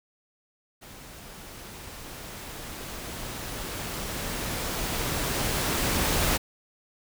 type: noise with level ramp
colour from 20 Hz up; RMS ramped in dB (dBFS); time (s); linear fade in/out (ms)
pink; -46 to -24; 0.81-6.38; 20
effects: none